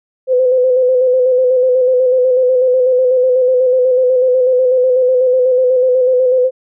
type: tone with vibrato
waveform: sine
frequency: 508 Hz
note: B4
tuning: 49 cents sharp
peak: -8 dBFS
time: 0.27-6.51 s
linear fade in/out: 50 ms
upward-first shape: square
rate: 8.1 Hz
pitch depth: 32 cents each way
effects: none